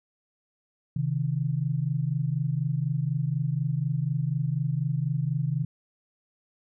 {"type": "tone pair together", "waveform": "sine", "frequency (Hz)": [132.2, 156.28], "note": ["C3", "D#3"], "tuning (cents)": [18, 8], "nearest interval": "minor third", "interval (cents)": 290, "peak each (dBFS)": [-27, -27], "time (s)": [0.96, 5.65], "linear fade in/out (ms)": 5, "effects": []}